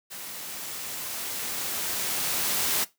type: noise with level ramp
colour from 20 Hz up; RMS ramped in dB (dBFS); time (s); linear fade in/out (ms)
white; -39 to -25; 0.1-2.85; 20
effects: noise-tail reverb RT60 0.2 s tail -18 dB re dry + high-pass 100 Hz 12 dB/octave